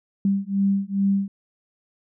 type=beating tone pair; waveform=sine; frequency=196 / 198.4 Hz; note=G3 / G3; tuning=0 / +21 cents; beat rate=2.4 Hz; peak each=-22 dBFS; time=0.25-1.28 s; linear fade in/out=2 ms; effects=none